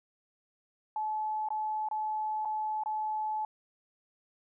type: tone with dropouts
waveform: sine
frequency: 861 Hz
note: A5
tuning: 38 cents flat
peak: -30 dBFS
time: 0.96-3.45 s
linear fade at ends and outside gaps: 2 ms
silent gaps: 1.487-1.504 / 1.887-1.912 / 2.45-2.455 / 2.836-2.859 s
effects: none